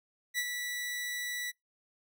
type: tone with ADSR envelope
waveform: sawtooth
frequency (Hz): 1958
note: B6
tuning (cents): -15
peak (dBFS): -25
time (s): 0.34-1.52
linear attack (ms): 43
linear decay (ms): 53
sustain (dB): -6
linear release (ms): 26
effects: noise-tail reverb RT60 0.2 s tail -26 dB re dry